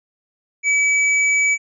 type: tone pair together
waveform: sine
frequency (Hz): 2288 / 6896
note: D7 / A8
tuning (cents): -46 / -36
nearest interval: octave + perfect fifth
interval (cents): 1910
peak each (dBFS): -14 / -24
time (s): 0.63-1.58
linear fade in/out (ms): 50
effects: none